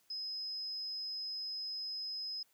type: tone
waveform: sine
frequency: 5080 Hz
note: D#8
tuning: 35 cents sharp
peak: -38 dBFS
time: 0.1-2.43 s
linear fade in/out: 5 ms
effects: white hiss -72 dBFS RMS until 2.53 s + high-pass 100 Hz 12 dB/octave